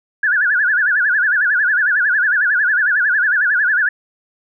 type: tone with vibrato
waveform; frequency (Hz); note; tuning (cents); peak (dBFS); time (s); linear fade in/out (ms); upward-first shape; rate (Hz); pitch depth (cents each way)
sine; 1581; G6; +14; -12; 0.23-3.89; 5; sine; 11; 180
effects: none